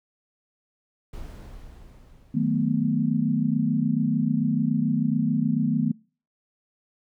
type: noise with exponential decay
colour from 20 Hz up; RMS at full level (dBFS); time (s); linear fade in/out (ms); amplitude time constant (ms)
brown; -37; 1.13-3.94; 5; 610
type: chord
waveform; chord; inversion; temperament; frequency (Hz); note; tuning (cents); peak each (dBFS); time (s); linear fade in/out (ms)
sine; B dominant seventh; first; equal; 155.56 / 185 / 220 / 246.9; D#3 / F#3 / A3 / B3; 0 / 0 / 0 / 0; -26 / -30 / -25 / -25; 2.34-5.92; 10
effects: noise-tail reverb RT60 0.4 s tail -26 dB re dry